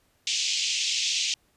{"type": "band-pass noise", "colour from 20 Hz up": "pink", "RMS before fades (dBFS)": -27, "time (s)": [0.27, 1.34], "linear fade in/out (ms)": 2, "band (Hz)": [2500, 7100], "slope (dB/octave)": 48, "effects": ["pink hiss -67 dBFS RMS until 1.56 s", "resampled to 32000 Hz"]}